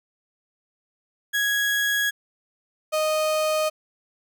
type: tone pair in turn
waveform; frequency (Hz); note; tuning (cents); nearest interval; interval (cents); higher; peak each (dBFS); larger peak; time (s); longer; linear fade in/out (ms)
35% pulse; 1661.2 / 620.3; G#6 / D#5; 0 / -5; octave + perfect fourth; 1705; first; -19; neither; 1.33-2.11 / 2.92-3.7; neither; 20
effects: none